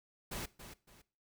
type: noise with echo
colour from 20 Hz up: pink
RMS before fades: -41 dBFS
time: 0.31-0.46 s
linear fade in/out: 10 ms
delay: 280 ms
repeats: 2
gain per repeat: -10 dB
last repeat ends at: 1.02 s
effects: noise-tail reverb RT60 0.4 s tail -20 dB re dry